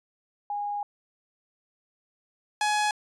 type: tone pair in turn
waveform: sine / sawtooth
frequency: 821 / 841.2 Hz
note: G#5 / G#5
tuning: -20 / +22 cents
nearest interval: unison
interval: 42 cents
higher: second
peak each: -28 / -19 dBFS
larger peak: second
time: 0.5-0.83 / 2.61-2.91 s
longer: first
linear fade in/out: 2 ms
effects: resampled to 22050 Hz